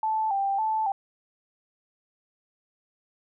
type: tone with vibrato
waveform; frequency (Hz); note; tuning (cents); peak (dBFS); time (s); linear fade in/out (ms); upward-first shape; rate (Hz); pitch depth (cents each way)
sine; 830.6; G#5; 0; -23; 0.03-0.92; 2; square; 1.8; 90
effects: none